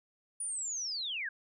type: linear sweep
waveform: sine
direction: down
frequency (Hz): 9700 to 1540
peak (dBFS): -34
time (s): 0.4-1.29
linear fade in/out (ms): 5
effects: none